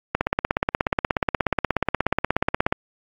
click train, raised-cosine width 0.5 ms, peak -4 dBFS, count 44, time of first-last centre 0.15-2.725 s, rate 16.7 Hz, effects AAC 64 kbps

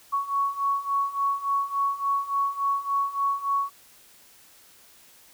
sine beating tone pair, 1112 / 1115.5 Hz, C#6 / C#6, +5 / +11 cents, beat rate 3.5 Hz, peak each -28 / -25 dBFS, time 0.12-3.7 s, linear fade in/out 20 ms, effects white hiss -54 dBFS RMS until 5.33 s

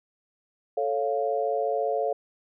sine chord, A augmented, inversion none, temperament equal, 440 / 554.4 / 698.5 Hz, A4 / C#5 / E#5, 0 / 0 / 0 cents, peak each -28 dBFS, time 0.77-2.13 s, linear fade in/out 5 ms, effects none

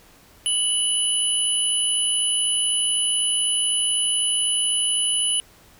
sine tone pair together, 2960 / 9956 Hz, F#7 / D#9, 0 / 0 cents, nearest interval octave + major sixth, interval 2100 cents, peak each -21 dBFS, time 0.46-5.4 s, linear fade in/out 0 ms, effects tanh soft clip ceiling -12 dBFS + pink hiss -52 dBFS RMS until 5.79 s

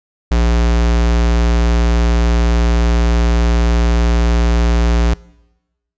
square tone, 58.27 Hz, A#1, in tune, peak -11 dBFS, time 0.31-5.14 s, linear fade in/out 5 ms, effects noise-tail reverb RT60 1.0 s tail -23 dB re dry + resampled to 16000 Hz

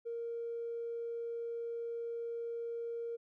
triangle tone with tanh clipping, 466.2 Hz, A#4, in tune, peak -37 dBFS, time 0.05-3.17 s, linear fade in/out 20 ms, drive 4 dB, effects none

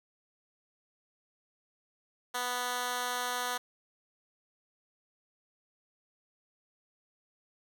10% pulse tone with high-pass filter, 246.9 Hz, B3, in tune, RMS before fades -34 dBFS, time 2.34-3.58 s, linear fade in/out 10 ms, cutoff 720 Hz, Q 0.56, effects none

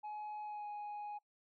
sine tone with pitch glide, 844 to 831.4 Hz, G#5 to G#5, +28 to +2 cents, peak -39 dBFS, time 0.03-1.19 s, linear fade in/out 20 ms, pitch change -26 cents, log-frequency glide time 0.43-0.67 s, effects noise-tail reverb RT60 0.1 s tail -22 dB re dry + tanh soft clip ceiling -41 dBFS

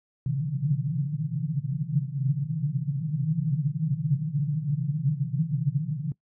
white band-pass noise, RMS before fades -27 dBFS, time 0.26-6.12 s, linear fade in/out 2 ms, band 130 to 160 Hz, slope 96 dB/octave, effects noise-tail reverb RT60 0.1 s tail -21 dB re dry

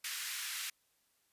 pink high-pass noise, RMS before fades -40 dBFS, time 0.04-0.7 s, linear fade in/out 5 ms, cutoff 1600 Hz, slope 24 dB/octave, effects white hiss -75 dBFS RMS until 1.32 s + resampled to 32000 Hz

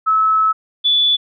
sine tone pair in turn, 1298 / 3458 Hz, E6 / A7, -27 / -31 cents, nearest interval octave + perfect fourth, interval 1696 cents, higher second, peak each -11 dBFS, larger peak neither, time 0.06-0.53 / 0.84-1.17 s, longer first, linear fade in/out 20 ms, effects none

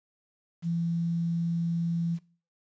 sine tone with quantisation, 168.6 Hz, E3, 39 cents sharp, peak -26 dBFS, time 0.62-2.19 s, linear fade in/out 50 ms, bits 9, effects noise-tail reverb RT60 0.4 s tail -19 dB re dry + resampled to 16000 Hz

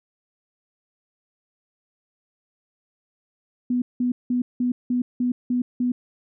sine tone bursts, 246.9 Hz, B3, in tune, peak -19 dBFS, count 8, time 3.7-5.92 s, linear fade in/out 5 ms, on 120 ms, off 180 ms, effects none

